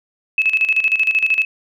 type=tone with tremolo; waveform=sine; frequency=2594 Hz; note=E7; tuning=28 cents flat; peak=-11 dBFS; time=0.38-1.45 s; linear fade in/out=2 ms; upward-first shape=square; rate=13 Hz; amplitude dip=70%; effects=none